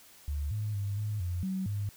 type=tone with pitch steps; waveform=sine; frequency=72.8 / 106.3 / 100.6 / 105.6 / 88.5 / 189.3 / 102 Hz; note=D2 / G#2 / G2 / G#2 / F2 / F#3 / G#2; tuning=-15 / +41 / +45 / +29 / +23 / +40 / -31 cents; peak=-30 dBFS; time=0.28-1.89 s; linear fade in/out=0 ms; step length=230 ms; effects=white hiss -56 dBFS RMS until 1.96 s